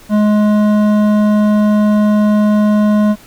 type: tone with hard clipping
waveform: triangle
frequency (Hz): 210.2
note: G#3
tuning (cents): +21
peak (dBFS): -10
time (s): 0.09-3.16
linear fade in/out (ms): 50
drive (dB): 15
effects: pink hiss -41 dBFS RMS until 3.26 s